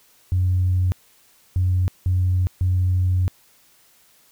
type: tone bursts at uneven times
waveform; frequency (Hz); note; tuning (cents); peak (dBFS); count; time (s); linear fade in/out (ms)
sine; 91.3; F#2; -23; -15; 4; 0.32-0.92 / 1.56-1.88 / 2.06-2.47 / 2.61-3.28; 0
effects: tanh soft clip ceiling -12 dBFS + white hiss -56 dBFS RMS until 4.31 s